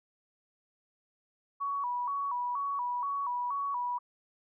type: tone with vibrato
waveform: sine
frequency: 1046.5 Hz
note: C6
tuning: in tune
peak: -30 dBFS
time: 1.6-3.99 s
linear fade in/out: 20 ms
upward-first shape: square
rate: 2.1 Hz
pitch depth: 120 cents each way
effects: none